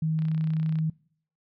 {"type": "tone", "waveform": "sine", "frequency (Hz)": 158.3, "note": "D#3", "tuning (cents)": 30, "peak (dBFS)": -23, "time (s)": [0.02, 0.9], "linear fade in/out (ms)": 5}
{"type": "click train", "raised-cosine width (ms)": 0.3, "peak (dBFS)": -31, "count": 20, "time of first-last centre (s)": [0.19, 0.787], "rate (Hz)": 31.8}
{"effects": ["noise-tail reverb RT60 0.6 s tail -24 dB re dry"]}